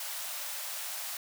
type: high-pass noise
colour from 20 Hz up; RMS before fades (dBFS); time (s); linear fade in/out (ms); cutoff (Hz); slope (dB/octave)
white; -38; 0-1.17; 2; 540; 96
effects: none